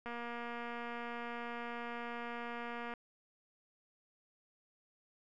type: click train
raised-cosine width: 0.5 ms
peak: -29 dBFS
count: 683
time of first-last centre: 0.06-2.938 s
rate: 237 Hz
effects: none